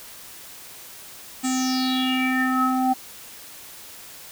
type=tone with low-pass filter sweep; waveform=square; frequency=258.3 Hz; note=C4; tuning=22 cents flat; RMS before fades=-22 dBFS; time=1.43-2.94 s; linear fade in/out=20 ms; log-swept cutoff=8200 to 800 Hz; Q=7.2; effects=white hiss -42 dBFS RMS until 4.31 s